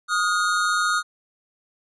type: tone pair together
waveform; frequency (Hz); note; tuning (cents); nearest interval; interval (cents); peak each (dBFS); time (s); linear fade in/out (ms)
square; 1244.5 / 1431.2; D#6 / F6; 0 / +42; major second; 242; -23; 0.08-1.03; 50
effects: resampled to 22050 Hz